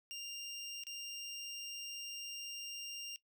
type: tone with dropouts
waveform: 25% pulse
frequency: 2794 Hz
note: F7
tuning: in tune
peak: -39 dBFS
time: 0.11-3.16 s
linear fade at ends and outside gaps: 0 ms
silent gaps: 0.836-0.868 s
effects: noise-tail reverb RT60 0.1 s tail -18 dB re dry